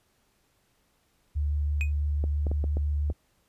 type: tone with vibrato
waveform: sine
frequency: 73.42 Hz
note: D2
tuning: in tune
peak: -24 dBFS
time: 1.35-3.13 s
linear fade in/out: 20 ms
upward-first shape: sine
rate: 6 Hz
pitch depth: 10 cents each way
type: tone with exponential decay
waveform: triangle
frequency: 2498 Hz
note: D#7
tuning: 6 cents sharp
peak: -24 dBFS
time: 1.81-1.92 s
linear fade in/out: 0 ms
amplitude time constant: 22 ms
type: clicks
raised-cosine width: 2 ms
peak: -21 dBFS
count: 6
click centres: 2.24 / 2.468 / 2.515 / 2.641 / 2.77 / 3.101 s
effects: pink hiss -69 dBFS RMS until 3.48 s + resampled to 32000 Hz